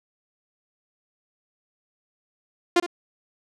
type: tone with echo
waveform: sawtooth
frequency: 349.2 Hz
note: F4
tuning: in tune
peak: -11 dBFS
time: 2.76-2.8 s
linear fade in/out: 5 ms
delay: 64 ms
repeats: 1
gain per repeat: -13 dB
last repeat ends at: 2.864 s
effects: low-pass 7000 Hz 12 dB/octave